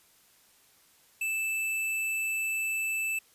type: tone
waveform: square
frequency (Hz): 2637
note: E7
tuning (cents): 0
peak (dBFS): -29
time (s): 1.21-3.19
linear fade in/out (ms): 5
effects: white hiss -62 dBFS RMS until 3.34 s + resampled to 32000 Hz